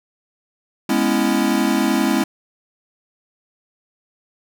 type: chord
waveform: square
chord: C# minor seventh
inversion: second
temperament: equal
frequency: 207.7 / 246.9 / 277.2 / 329.6 Hz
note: G#3 / B3 / C#4 / E4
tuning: 0 / 0 / 0 / 0 cents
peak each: -22 dBFS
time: 0.89-2.24 s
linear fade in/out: 5 ms
effects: none